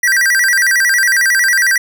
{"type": "tone with vibrato", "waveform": "square", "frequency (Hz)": 1749, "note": "A6", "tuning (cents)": -11, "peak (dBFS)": -10, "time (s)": [0.03, 1.78], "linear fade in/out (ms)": 5, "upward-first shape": "square", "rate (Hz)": 11, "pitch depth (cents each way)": 180, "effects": ["8-bit"]}